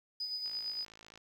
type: tone with tremolo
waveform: sine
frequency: 4978 Hz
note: D#8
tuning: in tune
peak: -34 dBFS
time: 0.2-0.85 s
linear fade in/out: 5 ms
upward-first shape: sine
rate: 8.8 Hz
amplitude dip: 45%
type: click train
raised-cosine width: 0.2 ms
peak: -36 dBFS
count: 40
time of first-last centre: 0.46-1.176 s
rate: 54.5 Hz
effects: 10-bit